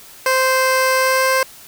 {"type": "tone with pitch glide", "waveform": "15% pulse", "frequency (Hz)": [521, 524.6], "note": ["C5", "C5"], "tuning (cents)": [-7, 4], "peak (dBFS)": -7, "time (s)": [0.26, 1.43], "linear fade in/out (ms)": 2, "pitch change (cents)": 11, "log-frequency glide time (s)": [0.97, 1.28], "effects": ["white hiss -41 dBFS RMS until 1.67 s"]}